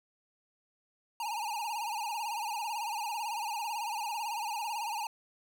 square tone with vibrato, 880 Hz, A5, in tune, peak -34 dBFS, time 1.2-5.07 s, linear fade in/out 2 ms, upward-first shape sine, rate 18 Hz, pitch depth 130 cents each way, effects none

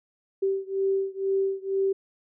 sine beating tone pair, 387.5 / 389.6 Hz, G4 / G4, -20 / -11 cents, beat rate 2.1 Hz, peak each -26 / -27 dBFS, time 0.42-1.93 s, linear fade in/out 10 ms, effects none

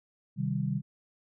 sine chord, C minor, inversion none, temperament equal, 130.81 / 155.56 / 196 Hz, C3 / Eb3 / G3, 0 / 0 / 0 cents, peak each -32 dBFS, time 0.36-0.82 s, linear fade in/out 50 ms, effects none

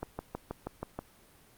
click train, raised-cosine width 1 ms, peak -21 dBFS, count 7, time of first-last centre 0.03-0.99 s, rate 6.25 Hz, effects pink hiss -60 dBFS RMS until 1.57 s + Opus 32 kbps

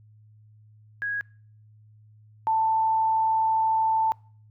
sine tone pair in turn, 1653 / 886.3 Hz, G#6 / A5, -9 / +12 cents, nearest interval major seventh, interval 1079 cents, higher first, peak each -26 / -20 dBFS, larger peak second, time 1.02-1.21 / 2.47-4.12 s, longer second, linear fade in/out 0 ms, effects noise-tail reverb RT60 0.5 s tail -25 dB re dry + added 107 Hz sine -51 dBFS peak until 4.5 s

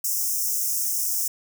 white high-pass noise, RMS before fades -25 dBFS, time 0.04-1.28 s, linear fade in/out 5 ms, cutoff 5300 Hz, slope 96 dB/octave, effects none

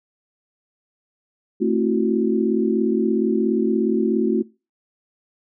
sine chord, F# half-diminished seventh, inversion first, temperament just, 222 / 266.4 / 333 / 370 Hz, A3 / C4 / E4 / F#4, +16 / +31 / +18 / 0 cents, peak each -21 / -25 / -23 / -21 dBFS, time 1.6-4.43 s, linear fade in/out 20 ms, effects noise-tail reverb RT60 0.3 s tail -23 dB re dry

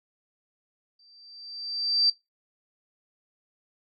sine tone with exponential growth, 4675 Hz, D8, 9 cents flat, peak -17 dBFS, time 0.99-2.1 s, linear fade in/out 5 ms, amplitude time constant 240 ms, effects noise-tail reverb RT60 0.2 s tail -20 dB re dry + MP3 32 kbps

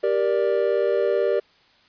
triangle chord, G minor, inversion none, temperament just, 392 / 470.4 / 588 Hz, G4 / Bb4 / D5, 0 / +16 / +2 cents, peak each -21 dBFS, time 0.03-1.4 s, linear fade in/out 10 ms, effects white hiss -57 dBFS RMS until 1.88 s + resampled to 11025 Hz

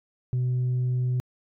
sine tone, 125.6 Hz, B2, 30 cents sharp, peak -20 dBFS, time 0.33-1.2 s, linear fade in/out 0 ms, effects tanh soft clip ceiling -21 dBFS

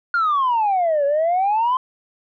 sine exponential two-way sweep, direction down then up, 1432 to 554.4 to 1045 Hz, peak -14 dBFS, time 0.14-1.77 s, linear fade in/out 2 ms, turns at 1.05 s, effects tanh soft clip ceiling -13 dBFS

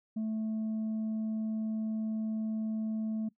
sine tone, 219 Hz, A3, 8 cents flat, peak -28 dBFS, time 0.16-3.29 s, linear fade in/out 10 ms, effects noise-tail reverb RT60 0.1 s tail -21 dB re dry + tanh soft clip ceiling -30 dBFS

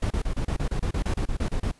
brown noise bursts, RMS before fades -25 dBFS, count 15, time 0.02-1.715 s, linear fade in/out 5 ms, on 85 ms, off 30 ms, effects pink hiss -59 dBFS RMS until 1.79 s + resampled to 24000 Hz

